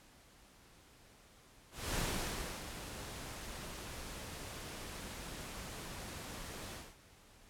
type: noise with ADSR envelope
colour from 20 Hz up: pink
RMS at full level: -36 dBFS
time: 1.71-6.96 s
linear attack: 250 ms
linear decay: 660 ms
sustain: -10 dB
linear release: 230 ms
effects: pink hiss -62 dBFS RMS until 7.49 s + low-pass 12000 Hz 12 dB/octave